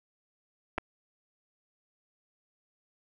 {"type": "clicks", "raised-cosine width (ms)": 0.5, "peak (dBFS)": -17, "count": 2, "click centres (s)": [0.78, 0.783], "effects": []}